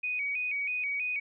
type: tone with vibrato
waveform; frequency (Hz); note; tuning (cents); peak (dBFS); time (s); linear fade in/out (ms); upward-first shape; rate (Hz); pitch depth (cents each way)
sine; 2371; D7; +16; -29; 0.03-1.2; 10; square; 3.1; 84
effects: none